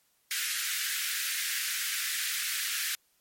pink high-pass noise, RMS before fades -32 dBFS, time 0.31-2.95 s, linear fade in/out 0 ms, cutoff 1500 Hz, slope 48 dB/octave, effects white hiss -70 dBFS RMS until 3.2 s + MP3 64 kbps

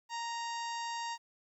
harmonic tone, 932.3 Hz, A#5, in tune, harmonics 1 / 2 / 3 / 4 / 5 / 6 / 7 / 8, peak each -37 / -45 / -48 / -50 / -48 / -51 / -52 / -53 dBFS, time 0.09-1.18 s, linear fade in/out 50 ms, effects 12-bit

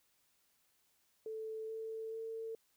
sine tone with pitch steps, 440 / 444.6 / 449.2 Hz, A4 / A4 / A4, 0 / +18 / +36 cents, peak -40 dBFS, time 1.26-2.55 s, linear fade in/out 2 ms, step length 430 ms, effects white hiss -75 dBFS RMS until 2.76 s

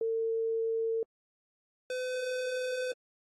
sine / square tone pair in turn, 451.7 / 507 Hz, A4 / B4, +45 / +45 cents, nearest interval major second, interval 200 cents, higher second, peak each -28 / -33 dBFS, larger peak first, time 0.01-1.03 / 1.9-2.92 s, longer neither, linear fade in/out 2 ms, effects low-pass 8000 Hz 12 dB/octave + AAC 32 kbps

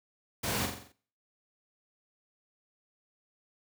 pink noise with echo, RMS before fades -32 dBFS, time 0.43-0.66 s, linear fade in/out 10 ms, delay 44 ms, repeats 6, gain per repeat -5 dB, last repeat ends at 0.924 s, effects noise-tail reverb RT60 0.5 s tail -20 dB re dry + high-pass 80 Hz 12 dB/octave

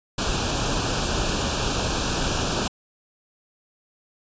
pink band-stop noise, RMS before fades -24 dBFS, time 0.18-2.68 s, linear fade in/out 5 ms, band 1700 to 2400 Hz, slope 96 dB/octave, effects resampled to 16000 Hz

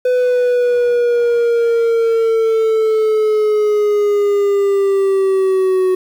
triangle linear sweep, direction down, 502 to 370 Hz, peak -9 dBFS, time 0.05-5.95 s, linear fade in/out 5 ms, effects 7-bit

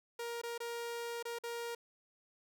sawtooth tone with dropouts, 470 Hz, A#4, 14 cents sharp, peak -35 dBFS, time 0.19-1.75 s, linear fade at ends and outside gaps 5 ms, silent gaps 0.416-0.434 / 0.579-0.602 / 1.227-1.252 / 1.387-1.436 s, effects none

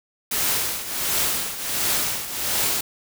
white noise with tremolo, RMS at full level -21 dBFS, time 0.31-2.81 s, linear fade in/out 5 ms, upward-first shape triangle, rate 1.4 Hz, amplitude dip 75%, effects none

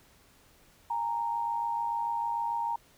sine tone pair together, 821 / 927.8 Hz, G#5 / A#5, -20 / -8 cents, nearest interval major second, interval 212 cents, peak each -36 / -29 dBFS, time 0.9-2.76 s, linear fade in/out 5 ms, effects pink hiss -61 dBFS RMS until 2.97 s

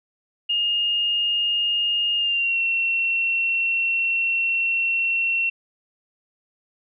sine tone with pitch glide, 2840 to 2718 Hz, F7 to F7, +28 to -48 cents, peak -19 dBFS, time 0.49-5.5 s, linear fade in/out 10 ms, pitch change -76 cents, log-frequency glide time 2.16-2.6 s, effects none

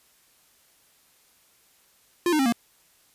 square tone with pitch steps, 349.6 / 306.1 / 268 / 234.7 Hz, F4 / D#4 / C4 / A#3, +2 / -28 / +42 / +12 cents, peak -20 dBFS, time 2.26-2.524 s, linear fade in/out 2 ms, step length 66 ms, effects white hiss -61 dBFS RMS until 3.14 s + resampled to 32000 Hz

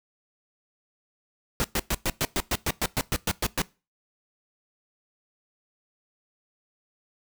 pink noise bursts, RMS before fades -25 dBFS, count 14, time 1.6-3.618 s, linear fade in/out 0 ms, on 42 ms, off 110 ms, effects noise-tail reverb RT60 0.3 s tail -22 dB re dry

